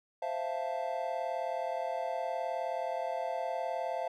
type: chord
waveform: triangle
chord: F major seventh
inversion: second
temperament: equal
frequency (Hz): 523.3 / 659.3 / 698.5 / 880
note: C5 / E5 / F5 / A5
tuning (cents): 0 / 0 / 0 / 0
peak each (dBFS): -37 / -35 / -35 / -38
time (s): 0.22-4.08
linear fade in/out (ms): 5
effects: none